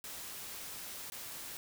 white noise with dropouts, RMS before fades -45 dBFS, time 0.04-1.57 s, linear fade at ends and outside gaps 0 ms, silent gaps 1.1-1.121 s, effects none

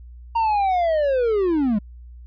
triangle linear sweep, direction down, 933 to 196 Hz, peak -15 dBFS, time 0.35-1.79 s, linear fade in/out 10 ms, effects added 60 Hz sine -38 dBFS peak until 2.26 s + resampled to 11025 Hz

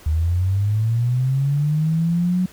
sine linear sweep, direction up, 75.2 to 185 Hz, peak -16 dBFS, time 0.06-2.46 s, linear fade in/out 5 ms, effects pink hiss -46 dBFS RMS until 2.52 s

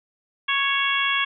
harmonic tone with a mistuned harmonic, 554.4 Hz, C#5, in tune, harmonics 2 / 3 / 4 / 5 / 6, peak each -26 / -26 / -26 / -26 / -26 dBFS, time 0.48-1.25 s, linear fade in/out 10 ms, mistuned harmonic 5, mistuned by -16 cents, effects none

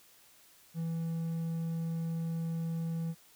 triangle tone, 164.81 Hz, E3, in tune, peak -30 dBFS, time 0.74-3.15 s, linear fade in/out 50 ms, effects white hiss -61 dBFS RMS until 3.35 s

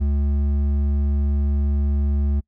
sine tone with hard clipping, 71.2 Hz, C#2, 47 cents sharp, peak -19 dBFS, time 0-2.41 s, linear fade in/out 20 ms, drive 7 dB, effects noise-tail reverb RT60 0.1 s tail -26 dB re dry

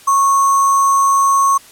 sine tone with sample-and-hold, 1101 Hz, C#6, 12 cents flat, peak -9 dBFS, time 0.07-1.58 s, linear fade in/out 10 ms, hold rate 7350 Hz, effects white hiss -42 dBFS RMS until 1.71 s + low-pass 12000 Hz 12 dB/octave

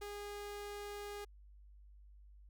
sawtooth tone, 410.1 Hz, G#4, 22 cents flat, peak -40 dBFS, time 0.01-1.25 s, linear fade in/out 10 ms, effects added 50 Hz sine -56 dBFS peak until 2.49 s

